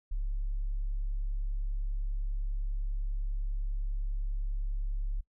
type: tone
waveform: sine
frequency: 35 Hz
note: C#1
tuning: 18 cents sharp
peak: -28 dBFS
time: 0.11-5.21 s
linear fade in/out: 10 ms
effects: noise-tail reverb RT60 0.1 s tail -22 dB re dry + tanh soft clip ceiling -26 dBFS